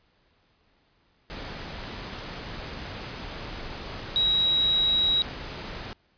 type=tone in noise; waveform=sine; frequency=3841 Hz; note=B7; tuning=49 cents flat; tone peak=-20 dBFS; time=4.16-5.22 s; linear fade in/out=0 ms; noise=pink; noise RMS=-37 dBFS; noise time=1.3-5.93 s; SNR=+14 dB; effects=pink hiss -66 dBFS RMS until 6.17 s + resampled to 11025 Hz